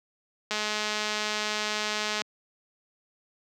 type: click train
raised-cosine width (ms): 0.2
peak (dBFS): -12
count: 363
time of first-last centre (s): 0.51-2.218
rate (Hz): 212
effects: high-pass 200 Hz 12 dB/octave